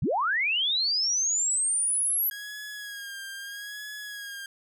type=linear sweep; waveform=sine; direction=up; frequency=79.8 to 11840 Hz; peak=-23 dBFS; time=0.02-2.3 s; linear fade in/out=5 ms
type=tone with vibrato; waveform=sawtooth; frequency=1642 Hz; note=G#6; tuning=20 cents flat; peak=-33 dBFS; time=2.31-4.46 s; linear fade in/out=2 ms; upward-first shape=sine; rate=0.78 Hz; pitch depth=53 cents each way
effects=none